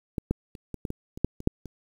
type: clicks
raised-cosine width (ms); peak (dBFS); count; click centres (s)
3; -15 / -11 / -29 / -21 / -18 / -19 / -25 / -9 / -25 / -7 / -26; 11; 0.182 / 0.31 / 0.552 / 0.743 / 0.852 / 0.904 / 1.175 / 1.246 / 1.404 / 1.474 / 1.657
effects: 8-bit